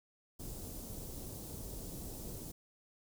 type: band-stop noise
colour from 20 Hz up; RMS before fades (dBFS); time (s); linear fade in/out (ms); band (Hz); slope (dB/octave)
pink; -45; 0.39-2.52; 10; 480 to 7200; 12
effects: none